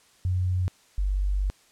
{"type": "tone pair in turn", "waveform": "sine", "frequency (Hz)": [91.4, 48.42], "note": ["F#2", "G1"], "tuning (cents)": [-21, -21], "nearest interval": "major seventh", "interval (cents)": 1100, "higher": "first", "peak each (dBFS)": -22, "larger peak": "neither", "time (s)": [[0.25, 0.68], [0.98, 1.5]], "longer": "second", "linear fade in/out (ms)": 0, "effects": ["white hiss -59 dBFS RMS until 1.71 s", "low-pass 9000 Hz 12 dB/octave"]}